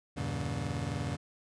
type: chord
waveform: 30% pulse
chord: E diminished seventh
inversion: none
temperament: just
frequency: 82.41 / 98.89 / 118.67 / 142.4 Hz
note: E2 / G2 / Bb2 / Db3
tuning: 0 / +16 / +31 / +47 cents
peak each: -37 / -37 / -36 / -34 dBFS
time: 0.16-1.17 s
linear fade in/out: 20 ms
effects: resampled to 22050 Hz